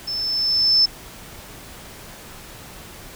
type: tone with level ramp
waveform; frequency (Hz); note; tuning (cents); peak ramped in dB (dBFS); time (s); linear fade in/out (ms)
sine; 5274; E8; 0; -24 to -11; 0.07-0.86; 10
effects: pink hiss -40 dBFS RMS until 3.15 s